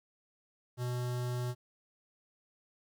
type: tone with notch filter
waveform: square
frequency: 123.5 Hz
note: B2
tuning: in tune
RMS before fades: -35 dBFS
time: 0.77-1.55 s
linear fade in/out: 50 ms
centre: 2300 Hz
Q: 2
effects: 12-bit